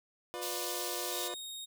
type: chord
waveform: 25% pulse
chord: B diminished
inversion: second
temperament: just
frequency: 355.6 / 493.9 / 592.7 Hz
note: F4 / B4 / D5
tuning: +31 / 0 / +16 cents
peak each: -38 / -39 / -41 dBFS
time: 0.34-1.34 s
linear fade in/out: 0 ms
type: high-pass noise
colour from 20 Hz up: pink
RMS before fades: -39 dBFS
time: 0.41-1.29 s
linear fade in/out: 20 ms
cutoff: 3200 Hz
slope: 24 dB/octave
type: tone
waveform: sawtooth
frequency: 3729 Hz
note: A#7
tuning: in tune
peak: -38 dBFS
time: 1.11-1.66 s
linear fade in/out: 20 ms
effects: none